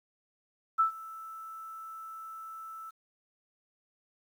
sine tone with ADSR envelope, 1318.5 Hz, E6, in tune, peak -20 dBFS, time 0.78-2.91 s, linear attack 20 ms, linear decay 110 ms, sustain -21 dB, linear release 18 ms, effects 10-bit

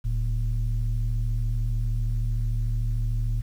sine tone pair together, 40.2 / 113.6 Hz, E1 / A#2, -43 / -44 cents, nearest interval octave + tritone, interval 1799 cents, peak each -23 / -25 dBFS, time 0.04-3.42 s, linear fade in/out 20 ms, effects tanh soft clip ceiling -18 dBFS + 9-bit

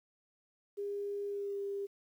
sine tone with pitch glide, 404.8 to 399.2 Hz, G#4 to G4, -44 to +32 cents, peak -35 dBFS, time 0.77-1.87 s, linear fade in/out 20 ms, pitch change -24 cents, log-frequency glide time 1.28-1.62 s, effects 11-bit

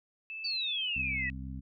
sine tone with pitch glide, 2628 to 2583 Hz, E7 to E7, -6 to -36 cents, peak -38 dBFS, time 0.3-1.3 s, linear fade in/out 0 ms, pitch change -30 cents, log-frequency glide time 0.56-0.82 s
sine exponential sweep, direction down, 4654 to 1900 Hz, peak -31 dBFS, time 0.44-1.3 s, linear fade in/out 10 ms
harmonic tone, 65.5 Hz, C2, 2 cents sharp, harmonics 1 / 2 / 3 / 4, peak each -40 / -43 / -45 / -46 dBFS, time 0.95-1.61 s, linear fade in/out 20 ms
effects none

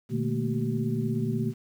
sine tone cluster, 120.6 / 150.3 / 213.9 / 230.5 / 380.7 Hz, B2 / D3 / A3 / A#3 / F#4, -41 / +40 / -49 / -19 / +49 cents, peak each -30 / -32 / -33 / -30 / -35 dBFS, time 0.09-1.54 s, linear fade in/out 50 ms, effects 9-bit

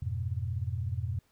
sine chord, F diminished, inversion none, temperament equal, 87.31 / 103.83 / 123.47 Hz, F2 / Ab2 / Cb3, 0 / 0 / 0 cents, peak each -34 / -35 / -35 dBFS, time 0.02-1.19 s, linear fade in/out 5 ms, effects pink hiss -70 dBFS RMS until 1.31 s

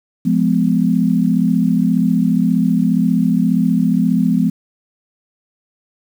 sine chord, F diminished, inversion none, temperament just, 174.61 / 209.5 / 251.4 Hz, F3 / Ab3 / Cb4, 0 / +15 / +31 cents, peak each -16 dBFS, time 0.25-4.5 s, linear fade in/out 10 ms, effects 7-bit

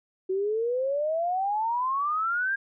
sine exponential sweep, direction up, 370 to 1626 Hz, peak -24 dBFS, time 0.29-2.56 s, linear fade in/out 10 ms, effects none

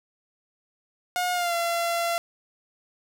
sawtooth tone with pitch glide, 719 to 682.2 Hz, F#5 to F5, -50 to -41 cents, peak -20 dBFS, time 1.16-2.18 s, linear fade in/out 0 ms, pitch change -91 cents, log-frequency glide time 1.33-1.54 s, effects none

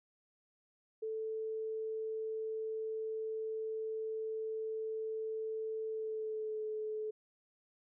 sine tone with pitch glide, 440 to 431.2 Hz, A4 to A4, 0 to -35 cents, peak -36 dBFS, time 1.02-7.11 s, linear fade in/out 10 ms, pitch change -35 cents, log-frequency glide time 5.88-6.64 s, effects none

